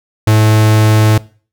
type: tone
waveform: 45% pulse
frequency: 108.2 Hz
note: A2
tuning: 29 cents flat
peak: -6 dBFS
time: 0.27-1.18 s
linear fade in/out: 5 ms
effects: noise-tail reverb RT60 0.4 s tail -21 dB re dry